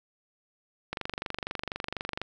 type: click train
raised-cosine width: 0.3 ms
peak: -16 dBFS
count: 32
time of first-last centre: 0.93-2.216 s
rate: 24.1 Hz
effects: none